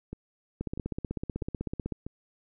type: two click trains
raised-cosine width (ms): 3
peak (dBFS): -19 / -24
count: 22 / 4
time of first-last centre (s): 0.61-1.922 / 0.13-2.065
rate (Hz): 16 / 1.55
effects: none